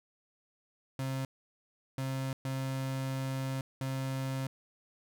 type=tone bursts at uneven times; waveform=35% pulse; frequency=133.2 Hz; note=C3; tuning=31 cents sharp; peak=-31 dBFS; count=4; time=0.99-1.25 / 1.98-2.33 / 2.45-3.61 / 3.81-4.47 s; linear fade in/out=2 ms; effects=none